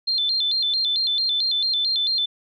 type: tone with vibrato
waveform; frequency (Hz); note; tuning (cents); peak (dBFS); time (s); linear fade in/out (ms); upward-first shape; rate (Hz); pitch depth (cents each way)
sine; 3841; B7; -49; -19; 0.07-2.26; 10; square; 4.5; 150
effects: none